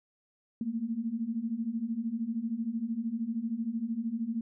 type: beating tone pair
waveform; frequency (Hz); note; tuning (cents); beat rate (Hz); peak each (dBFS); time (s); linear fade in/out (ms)
sine; 220 / 233; A3 / A#3; 0 / -1; 13; -35 / -32; 0.61-4.41; 2
effects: none